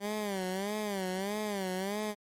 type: tone with vibrato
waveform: 15% pulse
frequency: 198.2 Hz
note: G3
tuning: 19 cents sharp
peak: -26 dBFS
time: 0-2.15 s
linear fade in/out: 50 ms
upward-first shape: sine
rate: 1.6 Hz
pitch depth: 130 cents each way
effects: MP3 64 kbps

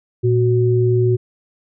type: tone pair together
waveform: sine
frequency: 116.4 / 369.5 Hz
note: A#2 / F#4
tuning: -2 / -2 cents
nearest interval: octave + minor sixth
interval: 2000 cents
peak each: -14 / -16 dBFS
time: 0.23-1.17 s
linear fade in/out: 20 ms
effects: none

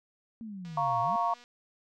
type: exponential two-way sweep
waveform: sine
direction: down then up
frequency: 233.1 to 114.2 to 233.1 Hz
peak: -38 dBFS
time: 0.41-1.16 s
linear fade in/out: 0 ms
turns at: 1.01 s
type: click train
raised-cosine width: 0.2 ms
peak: -38 dBFS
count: 192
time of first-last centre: 0.65-1.439 s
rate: 242 Hz
type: chord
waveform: sine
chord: Bb minor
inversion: second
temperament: equal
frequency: 698.5 / 932.3 / 1108.7 Hz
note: F5 / Bb5 / Db6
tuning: 0 / 0 / 0 cents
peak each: -30 dBFS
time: 0.77-1.34 s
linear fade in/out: 5 ms
effects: none

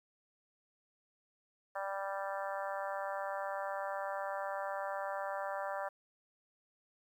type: harmonic tone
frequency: 196 Hz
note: G3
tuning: in tune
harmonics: 3 / 4 / 5 / 6 / 7 / 8 / 9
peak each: -40 / -42 / -44 / -46 / -47 / -48 / -49 dBFS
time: 1.75-5.89 s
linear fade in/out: 10 ms
effects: 11-bit

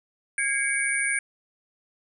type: tone cluster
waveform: sine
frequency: 1635 / 2125 / 2258 / 9280 Hz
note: G#6 / C7 / C#7 / D9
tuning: -28 / +26 / +31 / -22 cents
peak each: -27 / -32 / -27 / -29 dBFS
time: 0.38-1.19 s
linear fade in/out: 2 ms
effects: none

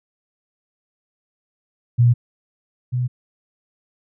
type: tone pair in turn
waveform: sine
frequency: 120 / 124.53 Hz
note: B2 / B2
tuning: -49 / +15 cents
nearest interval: minor second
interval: 64 cents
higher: second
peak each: -10 / -18 dBFS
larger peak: first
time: 1.98-2.14 / 2.92-3.08 s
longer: neither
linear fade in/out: 20 ms
effects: none

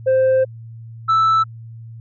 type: tone pair in turn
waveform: sine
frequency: 523 / 1317.9 Hz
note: C5 / E6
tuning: -1 / -1 cents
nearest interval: octave + major third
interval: 1600 cents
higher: second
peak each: -9 dBFS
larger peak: neither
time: 0.06-0.45 / 1.08-1.44 s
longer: first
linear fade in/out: 20 ms
effects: tanh soft clip ceiling -11 dBFS + added 114 Hz sine -33 dBFS peak until 2 s

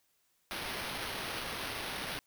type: noise with sample-and-hold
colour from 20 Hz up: violet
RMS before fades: -39 dBFS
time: 0.51-2.19 s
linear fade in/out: 0 ms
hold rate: 7350 Hz
effects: white hiss -74 dBFS RMS until 2.26 s

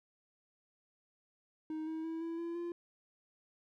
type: tone with pitch steps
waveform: triangle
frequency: 313.2 / 319.2 / 325.4 / 331.6 / 338 / 344.5 Hz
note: D#4 / D#4 / E4 / E4 / E4 / F4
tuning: +11 / +44 / -22 / +10 / +43 / -24 cents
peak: -35 dBFS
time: 1.7-2.72 s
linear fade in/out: 2 ms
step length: 170 ms
effects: none

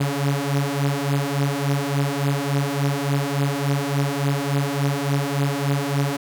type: beating tone pair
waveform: sawtooth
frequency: 139.1 / 142.6 Hz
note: C#3 / C#3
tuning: +6 / +49 cents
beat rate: 3.5 Hz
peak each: -19 dBFS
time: 0-6.17 s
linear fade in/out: 10 ms
effects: none

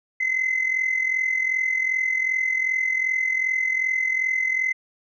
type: tone with amplitude modulation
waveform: sine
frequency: 2051 Hz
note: C7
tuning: 35 cents flat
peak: -16 dBFS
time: 0.2-4.73 s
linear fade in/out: 10 ms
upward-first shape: sine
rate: 42.6 Hz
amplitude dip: 70%
effects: tanh soft clip ceiling -15 dBFS

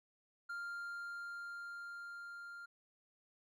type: tone with level ramp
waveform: triangle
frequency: 1396.9 Hz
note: F6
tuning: in tune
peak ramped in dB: -39 to -46 dBFS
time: 0.49-2.66 s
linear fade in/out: 10 ms
effects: none

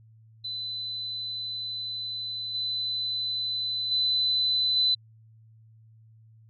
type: tone with level steps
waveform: sine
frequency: 4014 Hz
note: B7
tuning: 27 cents sharp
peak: -31 / -27 / -22 / -20 dBFS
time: 0.44-4.95 s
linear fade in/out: 10 ms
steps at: 2.54 / 3.91 / 4.76 s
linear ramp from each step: 10 ms
effects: added 111 Hz sine -52 dBFS peak until 6.49 s

